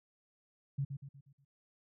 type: tone with echo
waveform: sine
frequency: 138.59 Hz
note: C#3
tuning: in tune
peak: -31 dBFS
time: 0.78-0.85 s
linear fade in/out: 10 ms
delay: 120 ms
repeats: 5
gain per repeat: -7 dB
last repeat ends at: 1.45 s
effects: none